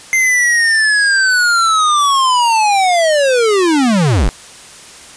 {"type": "linear sweep", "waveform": "square", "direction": "down", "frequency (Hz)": [2093, 34.65], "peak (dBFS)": -10, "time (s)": [0.13, 4.29], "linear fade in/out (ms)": 0, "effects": ["white hiss -36 dBFS RMS until 5.16 s", "resampled to 22050 Hz"]}